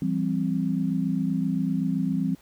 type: chord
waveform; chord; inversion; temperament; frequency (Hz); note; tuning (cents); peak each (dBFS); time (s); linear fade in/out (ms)
sine; C major; first; equal with one note detuned; 168.28 / 196 / 261.6; E3 / G3 / C4; +36 / 0 / 0; -27; 0.02-2.35; 2
effects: pink hiss -57 dBFS RMS until 2.41 s